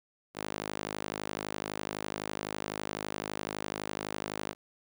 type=tone with high-pass filter; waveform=sawtooth; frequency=51.91 Hz; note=G#1; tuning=in tune; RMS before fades=-38 dBFS; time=0.34-4.55 s; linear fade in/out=50 ms; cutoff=300 Hz; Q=0.66; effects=none